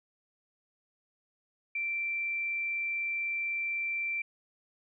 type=tone; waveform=sine; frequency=2348 Hz; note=D7; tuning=1 cent flat; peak=-30 dBFS; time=1.75-4.22 s; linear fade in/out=5 ms; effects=none